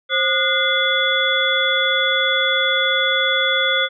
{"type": "tone cluster", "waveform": "sine", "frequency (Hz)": [531, 1220, 1455, 2070, 3427], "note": ["C5", "D#6", "F#6", "C7", "A7"], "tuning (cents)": [25, -34, -29, -19, -46], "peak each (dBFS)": [-23, -27, -20, -23, -19], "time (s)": [0.09, 3.89], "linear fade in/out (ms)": 50, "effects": []}